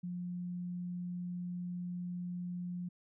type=tone; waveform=sine; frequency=177.5 Hz; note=F3; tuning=28 cents sharp; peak=-37 dBFS; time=0.03-2.89 s; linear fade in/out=10 ms; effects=none